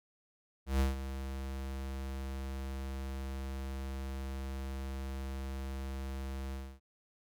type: tone with ADSR envelope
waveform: square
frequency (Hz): 67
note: C2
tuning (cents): +42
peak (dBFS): -26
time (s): 0.66-6.8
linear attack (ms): 140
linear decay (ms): 150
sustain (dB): -12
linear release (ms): 270
effects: none